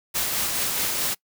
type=noise with tremolo; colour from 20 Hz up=white; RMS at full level=-24 dBFS; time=0.14-1.15 s; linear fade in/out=20 ms; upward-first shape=triangle; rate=4.7 Hz; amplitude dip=30%; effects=noise-tail reverb RT60 0.1 s tail -24 dB re dry